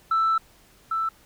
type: tone pair in turn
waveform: sine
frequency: 1324 / 1324 Hz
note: E6 / E6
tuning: +7 / +7 cents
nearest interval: unison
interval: 0 cents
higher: neither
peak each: -17 / -22 dBFS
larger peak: first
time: 0.11-0.38 / 0.91-1.09 s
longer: first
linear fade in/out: 5 ms
effects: tanh soft clip ceiling -16 dBFS + pink hiss -56 dBFS RMS until 1.25 s